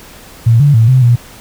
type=tone with pitch steps; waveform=sine; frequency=115.1 / 144.3 / 112.7 / 129.5 / 120.1 Hz; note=A#2 / D3 / A2 / C3 / B2; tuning=-22 / -30 / +42 / -17 / -48 cents; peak=-4 dBFS; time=0.46-1.16 s; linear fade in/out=10 ms; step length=140 ms; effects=pink hiss -36 dBFS RMS until 1.4 s